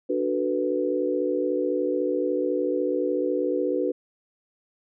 sine chord, B minor seventh, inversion first, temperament equal, 293.7 / 370 / 440 / 493.9 Hz, D4 / F#4 / A4 / B4, 0 / 0 / 0 / 0 cents, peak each -28 / -27 / -32 / -26 dBFS, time 0.09-3.92 s, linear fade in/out 10 ms, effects none

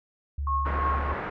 sine tone, 71.1 Hz, C#2, 45 cents sharp, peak -27 dBFS, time 0.38-1.14 s, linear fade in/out 5 ms
sine tone with tremolo, 1088 Hz, C#6, 33 cents flat, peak -23 dBFS, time 0.47-1.12 s, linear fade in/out 2 ms, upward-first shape triangle, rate 3.1 Hz, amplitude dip 80%
white low-pass noise, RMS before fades -33 dBFS, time 0.65-1.3 s, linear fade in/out 10 ms, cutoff 1600 Hz, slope 24 dB/octave
effects none

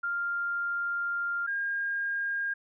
sine tone pair in turn, 1396.9 / 1615.8 Hz, F6 / G#6, 0 / -48 cents, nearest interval minor third, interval 252 cents, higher second, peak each -28 dBFS, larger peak neither, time 0.03-1.47 / 1.47-2.54 s, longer first, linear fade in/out 10 ms, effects none

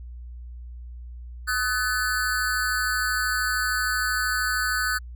square tone with amplitude modulation, 1500 Hz, F#6, 23 cents sharp, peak -19 dBFS, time 1.47-4.99 s, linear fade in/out 20 ms, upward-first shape sine, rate 233 Hz, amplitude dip 100%, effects added 60 Hz sine -36 dBFS peak until 5.15 s

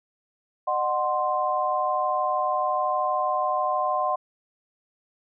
sine chord, C diminished, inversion first, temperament equal with one note detuned, 607.7 / 740 / 1046.5 Hz, Eb5 / Gb5 / C6, -41 / 0 / 0 cents, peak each -28 / -26 / -25 dBFS, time 0.67-4.16 s, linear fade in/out 10 ms, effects none

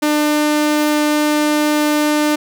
sawtooth tone, 299.8 Hz, D4, 36 cents sharp, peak -9 dBFS, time 0.02-2.36 s, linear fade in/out 10 ms, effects none

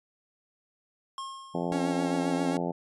square tone with exponential decay, 1076 Hz, C6, 48 cents sharp, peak -34 dBFS, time 1.18-2.15 s, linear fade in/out 1 ms, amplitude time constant 210 ms
harmonic tone, 86.6 Hz, F2, 14 cents flat, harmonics 2 / 3 / 4 / 5 / 6 / 7 / 8 / 9 / 10, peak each -33 / -35 / -36 / -37 / -38 / -38 / -39 / -40 / -40 dBFS, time 1.54-2.72 s, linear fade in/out 10 ms
45% pulse tone with vibrato, 273.6 Hz, C#4, 23 cents flat, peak -29 dBFS, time 1.72-2.57 s, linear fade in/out 0 ms, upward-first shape triangle, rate 7.5 Hz, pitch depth 43 cents each way
effects resampled to 24000 Hz

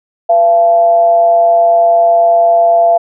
sine tone with amplitude modulation, 681 Hz, F5, 44 cents flat, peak -3 dBFS, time 0.29-2.98 s, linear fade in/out 10 ms, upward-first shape sine, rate 190 Hz, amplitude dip 45%, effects none

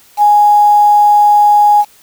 sine tone with quantisation, 830 Hz, G#5, 1 cent flat, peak -4 dBFS, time 0.17-1.85 s, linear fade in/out 50 ms, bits 5, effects white hiss -45 dBFS RMS until 2.02 s

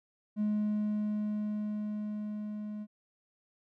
triangle tone with level ramp, 210.6 Hz, G#3, 24 cents sharp, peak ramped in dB -24 to -35 dBFS, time 0.36-2.87 s, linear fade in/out 50 ms, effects tanh soft clip ceiling -22 dBFS

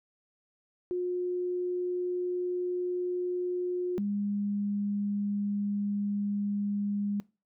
sine tone pair in turn, 358.9 / 203.5 Hz, F4 / G#3, +47 / -35 cents, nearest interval minor seventh, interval 982 cents, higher first, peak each -28 dBFS, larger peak neither, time 0.91-3.98 / 3.98-7.2 s, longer second, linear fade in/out 0 ms, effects noise-tail reverb RT60 0.3 s tail -22 dB re dry

